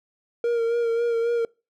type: tone with vibrato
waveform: triangle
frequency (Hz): 466.2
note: A#4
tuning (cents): 0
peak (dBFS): -18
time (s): 0.44-1.45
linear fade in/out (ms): 2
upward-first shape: sine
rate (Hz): 3.7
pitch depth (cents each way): 30
effects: noise-tail reverb RT60 0.3 s tail -25 dB re dry